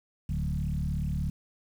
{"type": "tone with frequency modulation", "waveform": "sine", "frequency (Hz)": 109.1, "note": "A2", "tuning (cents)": -14, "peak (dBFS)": -27, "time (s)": [0.29, 1.3], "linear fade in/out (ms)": 5, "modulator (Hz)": 36.8, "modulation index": 2, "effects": ["9-bit"]}